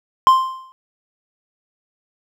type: tone with exponential decay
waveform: triangle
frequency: 1046.5 Hz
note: C6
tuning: in tune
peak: -3 dBFS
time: 0.27-0.72 s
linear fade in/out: 0 ms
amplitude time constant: 96 ms
effects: none